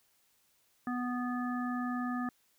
harmonic tone, 246.9 Hz, B3, in tune, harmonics 1 / 3 / 5 / 7, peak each -33 / -42 / -40 / -44 dBFS, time 0.87-2.29 s, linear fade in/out 2 ms, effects white hiss -71 dBFS RMS until 2.58 s

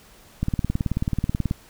click train, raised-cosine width 5 ms, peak -10 dBFS, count 21, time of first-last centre 0.43-1.511 s, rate 18.5 Hz, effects pink hiss -51 dBFS RMS until 1.69 s

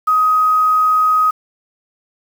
sine tone with quantisation, 1258 Hz, D#6, 19 cents sharp, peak -10 dBFS, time 0.07-1.31 s, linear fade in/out 10 ms, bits 6, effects none

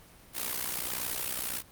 white noise with amplitude modulation, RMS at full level -30 dBFS, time 0.33-1.63 s, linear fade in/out 50 ms, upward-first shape sine, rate 61.5 Hz, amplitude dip 80%, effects pink hiss -55 dBFS RMS until 1.71 s + Opus 32 kbps

